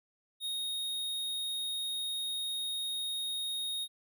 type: tone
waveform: square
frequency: 3729 Hz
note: A#7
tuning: in tune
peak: -34 dBFS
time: 0.4-3.88 s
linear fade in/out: 50 ms
effects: none